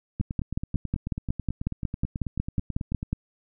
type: two click trains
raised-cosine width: 5 ms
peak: -13 / -18 dBFS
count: 17 / 27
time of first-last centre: 0.21-3.13 / 0.2-3.029 s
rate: 5.48 / 9.19 Hz
effects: none